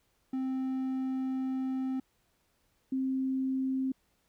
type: tone pair in turn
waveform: triangle / sine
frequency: 261.9 / 263.6 Hz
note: C4 / C4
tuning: +2 / +13 cents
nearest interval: unison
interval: 11 cents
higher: second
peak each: -28 dBFS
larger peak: neither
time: 0.33-2 / 2.92-3.92 s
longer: first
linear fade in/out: 5 ms
effects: pink hiss -73 dBFS RMS until 4.28 s